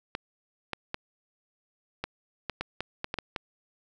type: clicks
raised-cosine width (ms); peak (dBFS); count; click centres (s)
0.3; -15; 11; 0.151 / 0.733 / 0.944 / 2.04 / 2.497 / 2.61 / 2.806 / 3.044 / 3.141 / 3.187 / 3.362
effects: none